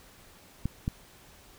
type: clicks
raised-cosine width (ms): 5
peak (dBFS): -16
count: 2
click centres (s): 0.656 / 0.879
effects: pink hiss -55 dBFS RMS until 1.58 s